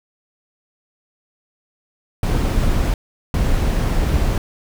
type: noise bursts at uneven times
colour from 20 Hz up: brown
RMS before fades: -17 dBFS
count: 2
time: 2.23-2.94 / 3.34-4.38 s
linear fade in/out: 2 ms
effects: none